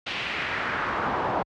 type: noise with band-pass filter sweep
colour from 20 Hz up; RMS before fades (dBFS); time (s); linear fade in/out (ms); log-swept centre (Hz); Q
brown; -28; 0.06-1.43; 10; 3100 to 810; 2
effects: high-pass 60 Hz 12 dB/octave + low-pass 5000 Hz 12 dB/octave